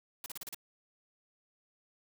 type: noise bursts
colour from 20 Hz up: white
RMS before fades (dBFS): -42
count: 6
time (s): 0.24-0.546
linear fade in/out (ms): 2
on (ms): 21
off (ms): 36
effects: none